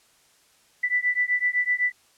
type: beating tone pair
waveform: sine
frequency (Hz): 1975.5 / 1983.4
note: B6 / B6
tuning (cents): 0 / +7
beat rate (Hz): 7.9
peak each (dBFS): -24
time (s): 0.83-1.92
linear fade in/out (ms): 10
effects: white hiss -60 dBFS RMS until 2.17 s + low-pass 10000 Hz 12 dB/octave